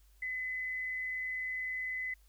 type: tone with amplitude modulation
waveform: sine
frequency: 2019 Hz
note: B6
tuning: 38 cents sharp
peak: -33 dBFS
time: 0.22-2.14 s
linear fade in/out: 5 ms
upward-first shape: sine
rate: 169 Hz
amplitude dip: 30%
effects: added 50 Hz sine -60 dBFS peak until 2.28 s + white hiss -71 dBFS RMS until 2.28 s